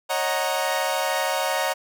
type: chord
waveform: sawtooth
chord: D# minor seventh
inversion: third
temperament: equal with one note detuned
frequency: 549.3 / 622.3 / 740 / 932.3 Hz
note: C#5 / D#5 / F#5 / A#5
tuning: -16 / 0 / 0 / 0 cents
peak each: -24 dBFS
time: 0.09-1.74 s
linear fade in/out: 20 ms
effects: none